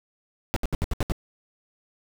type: noise bursts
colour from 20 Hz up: brown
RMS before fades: -23 dBFS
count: 7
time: 0.54-1.121 s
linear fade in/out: 0 ms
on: 23 ms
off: 70 ms
effects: none